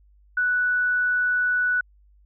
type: tone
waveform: sine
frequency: 1480 Hz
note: F#6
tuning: in tune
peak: -19 dBFS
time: 0.37-1.81 s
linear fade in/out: 5 ms
effects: added 50 Hz sine -53 dBFS peak until 2.25 s